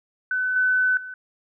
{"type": "tone with level steps", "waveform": "sine", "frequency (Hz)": 1508, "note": "F#6", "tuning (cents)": 32, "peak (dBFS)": [-21, -17, -33], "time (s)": [0.31, 1.14], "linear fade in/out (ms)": 2, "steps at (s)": [0.56, 0.97], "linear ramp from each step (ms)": 2, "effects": []}